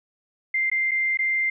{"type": "tone with dropouts", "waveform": "sine", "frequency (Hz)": 2093, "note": "C7", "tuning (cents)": 0, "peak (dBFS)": -20, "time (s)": [0.54, 1.5], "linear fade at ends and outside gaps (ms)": 5, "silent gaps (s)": [[0.7, 0.715], [0.911, 0.915], [1.173, 1.189]], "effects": []}